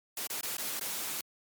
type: noise with dropouts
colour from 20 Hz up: white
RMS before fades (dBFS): -36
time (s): 0.17-1.21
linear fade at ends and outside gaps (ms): 2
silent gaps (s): 0.271-0.3 / 0.41-0.431 / 0.569-0.581 / 0.796-0.81
effects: high-pass 150 Hz 12 dB/octave + MP3 96 kbps